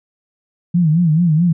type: tone with vibrato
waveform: sine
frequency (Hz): 164.3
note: E3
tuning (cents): -5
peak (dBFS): -10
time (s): 0.74-1.53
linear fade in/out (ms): 10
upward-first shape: sine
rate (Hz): 4.6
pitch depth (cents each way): 140
effects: none